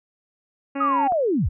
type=harmonic tone; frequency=277.2 Hz; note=C#4; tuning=in tune; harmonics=1 / 2 / 3 / 4 / 5 / 6 / 7 / 8 / 9 / 10; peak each=-26 / -32 / -36 / -38 / -40 / -42 / -43 / -44 / -45 / -46 dBFS; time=0.75-1.08 s; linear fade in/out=10 ms
type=linear sweep; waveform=sine; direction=down; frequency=1289 to 41.62 Hz; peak=-18 dBFS; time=0.8-1.49 s; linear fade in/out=10 ms
type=click; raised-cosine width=1 ms; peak=-21 dBFS; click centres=1.122 s
effects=none